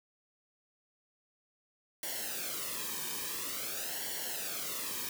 white noise with flanger, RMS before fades -38 dBFS, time 2.03-5.09 s, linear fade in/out 2 ms, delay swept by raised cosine 0.79 to 1.48 ms, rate 0.48 Hz, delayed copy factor -0.75, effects none

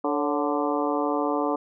harmonic tone with a mistuned harmonic, 146.9 Hz, D3, 1 cent sharp, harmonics 2 / 3 / 4 / 5 / 6 / 7 / 8, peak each -27 / -29 / -30 / -31 / -32 / -32 / -33 dBFS, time 0.04-1.56 s, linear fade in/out 5 ms, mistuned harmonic 4, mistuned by -77 cents, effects none

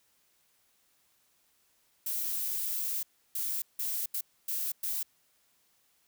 violet noise bursts at uneven times, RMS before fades -33 dBFS, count 6, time 2.06-3.03 / 3.35-3.62 / 3.79-4.06 / 4.14-4.21 / 4.48-4.72 / 4.83-5.03 s, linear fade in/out 5 ms, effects white hiss -70 dBFS RMS until 6.07 s

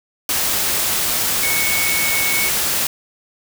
sine tone in noise, 2217 Hz, C#7, in tune, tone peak -20 dBFS, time 1.43-2.49 s, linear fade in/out 2 ms, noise white, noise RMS -19 dBFS, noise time 0.29-2.87 s, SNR -4 dB, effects none

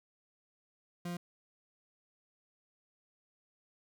40% pulse tone, 174.61 Hz, F3, in tune, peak -36 dBFS, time 1.05-1.17 s, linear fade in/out 5 ms, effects none

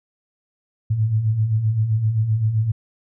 sine beating tone pair, 103.9 / 111.6 Hz, G#2 / A2, +1 / +25 cents, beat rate 7.7 Hz, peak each -25 / -17 dBFS, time 0.9-2.72 s, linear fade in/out 10 ms, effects none

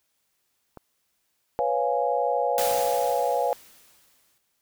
clicks, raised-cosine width 1 ms, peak -27 / -37 dBFS, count 2, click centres 0.773 / 1.591 s
sine chord, C# dominant seventh, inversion third, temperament equal, 493.9 / 554.4 / 698.5 / 830.6 Hz, B4 / C#5 / E#5 / G#5, 0 / 0 / 0 / 0 cents, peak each -27 dBFS, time 1.59-3.53 s, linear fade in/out 0 ms
white noise with exponential decay, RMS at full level -28 dBFS, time 2.58-4.38 s, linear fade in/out 0 ms, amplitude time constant 390 ms
effects white hiss -73 dBFS RMS until 4.61 s

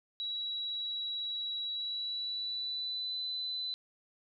sine tone with pitch glide, 3894 to 4010 Hz, B7 to B7, -25 to +26 cents, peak -34 dBFS, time 0.2-3.74 s, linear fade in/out 0 ms, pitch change +51 cents, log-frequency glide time 1.64-3.19 s, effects none

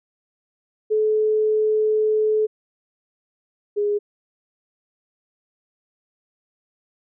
sine tone pair in turn, 430.7 / 413 Hz, A4 / G#4, -37 / -10 cents, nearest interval minor second, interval 73 cents, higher first, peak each -16 / -18 dBFS, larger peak first, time 0.9-2.47 / 3.76-3.99 s, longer first, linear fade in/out 20 ms, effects none

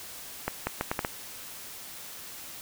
accelerating click train, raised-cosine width 0.5 ms, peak -12 dBFS, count 6, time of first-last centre 0.48-1.049 s, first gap 190 ms, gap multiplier 0.74, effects white hiss -43 dBFS RMS until 2.61 s

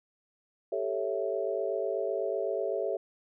sine chord, A dominant seventh, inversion third, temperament equal, 392 / 440 / 554.4 / 659.3 Hz, G4 / A4 / C#5 / E5, 0 / 0 / 0 / 0 cents, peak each -34 dBFS, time 0.72-2.97 s, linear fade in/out 5 ms, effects none

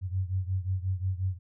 sine beating tone pair, 92 / 97.6 Hz, F#2 / G2, -9 / -7 cents, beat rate 5.6 Hz, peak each -29 / -32 dBFS, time 0.01-1.39 s, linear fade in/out 50 ms, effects none

